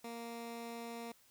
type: tone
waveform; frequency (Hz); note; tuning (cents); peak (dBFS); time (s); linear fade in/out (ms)
15% pulse; 233.1; A#3; 0; -37; 0.04-1.12; 5
effects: white hiss -67 dBFS RMS until 1.3 s